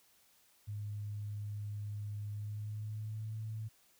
sine tone with pitch glide, 103.83 to 109.62 Hz, G#2 to A2, 0 to -6 cents, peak -38 dBFS, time 0.67-3.69 s, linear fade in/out 20 ms, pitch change +94 cents, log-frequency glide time 2.3-3.35 s, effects white hiss -68 dBFS RMS until 3.99 s

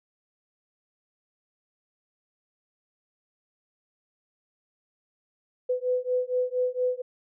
sine beating tone pair, 499.4 / 503.7 Hz, B4 / B4, +19 / +34 cents, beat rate 4.3 Hz, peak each -27 dBFS, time 5.69-7.02 s, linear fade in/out 10 ms, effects none

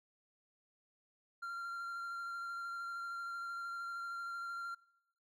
triangle tone with vibrato, 1381 Hz, F6, 20 cents flat, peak -38 dBFS, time 1.42-4.75 s, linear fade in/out 10 ms, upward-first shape square, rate 13 Hz, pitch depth 9 cents each way, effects noise-tail reverb RT60 0.8 s tail -22 dB re dry

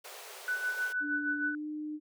pink high-pass noise, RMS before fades -47 dBFS, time 0.04-0.93 s, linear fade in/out 10 ms, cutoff 380 Hz, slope 96 dB/octave
sine tone with tremolo, 1492 Hz, F#6, 14 cents sharp, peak -28 dBFS, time 0.48-1.55 s, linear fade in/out 2 ms, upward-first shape sine, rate 6.4 Hz, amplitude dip 60%
sine tone with pitch glide, 293.7 to 303.2 Hz, D4 to D#4, 0 to -45 cents, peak -35 dBFS, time 1-2 s, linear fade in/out 50 ms, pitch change +55 cents, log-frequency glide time 1.4-1.67 s
effects none

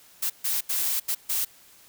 blue noise bursts at uneven times, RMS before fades -26 dBFS, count 5, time 0.22-0.3 / 0.44-0.61 / 0.69-1 / 1.08-1.15 / 1.29-1.45 s, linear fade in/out 10 ms, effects white hiss -54 dBFS RMS until 1.88 s

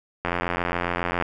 click train, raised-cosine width 0.5 ms, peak -9 dBFS, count 86, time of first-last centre 0.25-1.224 s, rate 87.3 Hz, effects none

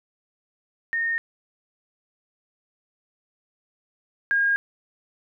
sine tone pair in turn, 1838 / 1623.6 Hz, A#6 / G#6, -25 / -40 cents, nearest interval major second, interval 215 cents, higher first, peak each -22 / -18 dBFS, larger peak second, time 0.93-1.18 / 4.31-4.56 s, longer neither, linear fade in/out 0 ms, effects none

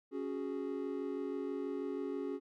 triangle chord, C# suspended fourth, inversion none, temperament just, 277.2 / 369.6 / 415.8 Hz, C#4 / F#4 / G#4, 0 / -2 / +2 cents, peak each -38 / -39 / -39 dBFS, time 0.11-2.4 s, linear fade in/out 50 ms, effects none

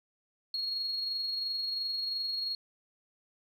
sine tone with amplitude modulation, 4300 Hz, C8, 47 cents sharp, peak -29 dBFS, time 0.54-2.55 s, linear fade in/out 2 ms, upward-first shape sine, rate 22.9 Hz, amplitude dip 35%, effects tanh soft clip ceiling -25 dBFS

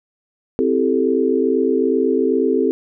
sine chord, A minor seventh, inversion first, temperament equal, 261.6 / 329.6 / 392 / 440 Hz, C4 / E4 / G4 / A4, 0 / 0 / 0 / 0 cents, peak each -19 / -22 / -19 / -19 dBFS, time 0.59-2.71 s, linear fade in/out 0 ms, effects none

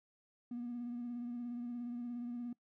triangle tone with vibrato, 240.7 Hz, B3, 44 cents flat, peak -36 dBFS, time 0.51-2.53 s, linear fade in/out 5 ms, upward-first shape triangle, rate 17 Hz, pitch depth 35 cents each way, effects noise-tail reverb RT60 0.1 s tail -24 dB re dry + tanh soft clip ceiling -36 dBFS

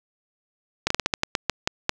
slowing click train, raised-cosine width 0.2 ms, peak -3 dBFS, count 11, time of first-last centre 0.87-1.894 s, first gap 34 ms, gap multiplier 1.23, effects none

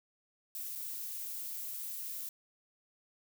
violet noise with dropouts, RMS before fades -41 dBFS, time 0.55-2.29 s, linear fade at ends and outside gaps 1 ms, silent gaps 0.753-0.757 s, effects none

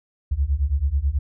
sine beating tone pair, 65.41 / 74.61 Hz, C2 / D2, 0 / +28 cents, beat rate 9.2 Hz, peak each -22 / -21 dBFS, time 0.31-1.19 s, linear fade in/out 10 ms, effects none

